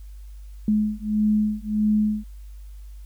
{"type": "beating tone pair", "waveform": "sine", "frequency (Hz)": [211.6, 213.2], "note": ["G#3", "G#3"], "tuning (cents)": [33, 46], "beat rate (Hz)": 1.6, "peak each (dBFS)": -22, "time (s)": [0.68, 2.24], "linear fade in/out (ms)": 2, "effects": ["added 50 Hz sine -37 dBFS peak until 3.05 s", "white hiss -61 dBFS RMS until 3.05 s"]}